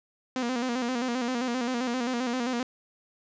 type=tone with vibrato; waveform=sawtooth; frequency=246.9 Hz; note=B3; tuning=in tune; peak=-23 dBFS; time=0.36-2.63 s; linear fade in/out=2 ms; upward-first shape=square; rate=7.6 Hz; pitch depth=71 cents each way; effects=resampled to 16000 Hz + 10-bit